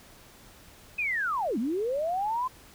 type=linear two-way sweep; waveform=sine; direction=down then up; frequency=2566 to 204.5 to 1044 Hz; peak=-26 dBFS; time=0.98-2.48 s; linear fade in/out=10 ms; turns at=1.58 s; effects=pink hiss -53 dBFS RMS until 2.74 s